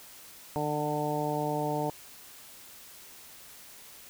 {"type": "harmonic tone with a mistuned harmonic", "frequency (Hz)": 149.1, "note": "D3", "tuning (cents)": 27, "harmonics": [1, 2, 3, 4, 5, 6], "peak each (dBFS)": [-35, -35, -35, -35, -35, -35], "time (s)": [0.56, 1.9], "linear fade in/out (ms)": 0, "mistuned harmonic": 1, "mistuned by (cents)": 16, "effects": ["white hiss -50 dBFS RMS until 4.09 s"]}